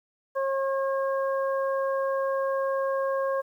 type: harmonic tone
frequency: 541 Hz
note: C#5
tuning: 42 cents flat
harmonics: 1 / 2 / 3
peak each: -25 / -31 / -38 dBFS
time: 0.35-3.42 s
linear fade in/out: 20 ms
effects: 10-bit